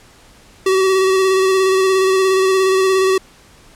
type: tone with vibrato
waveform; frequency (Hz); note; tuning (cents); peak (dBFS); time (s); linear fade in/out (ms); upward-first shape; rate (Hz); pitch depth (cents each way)
square; 380; F#4; +46; -12; 0.66-3.18; 5; square; 17; 18
effects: pink hiss -46 dBFS RMS until 3.75 s + low-pass 10000 Hz 12 dB/octave